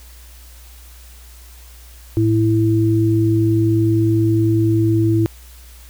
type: tone pair together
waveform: sine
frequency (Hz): 110.1 / 329.9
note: A2 / E4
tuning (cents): +2 / +1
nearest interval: octave + perfect fifth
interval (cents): 1899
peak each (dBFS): -15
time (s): 2.17-5.26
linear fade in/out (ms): 0
effects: added 60 Hz sine -39 dBFS peak until 5.89 s + white hiss -46 dBFS RMS until 5.89 s